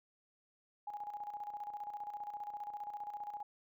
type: tone with tremolo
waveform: sine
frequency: 828 Hz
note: G#5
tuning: 5 cents flat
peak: -39 dBFS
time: 0.87-3.43 s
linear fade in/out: 5 ms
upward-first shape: square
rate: 15 Hz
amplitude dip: 60%
effects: none